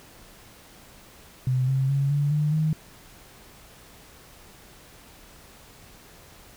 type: tone with pitch steps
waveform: sine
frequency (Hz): 128.4 / 133.47 / 138.73 / 144.21 / 149.9 / 155.81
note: C3 / C3 / C#3 / D3 / D3 / D#3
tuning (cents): -32 / +35 / +2 / -31 / +36 / +3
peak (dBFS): -20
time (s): 1.47-2.73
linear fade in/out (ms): 2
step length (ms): 210
effects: pink hiss -50 dBFS RMS until 6.56 s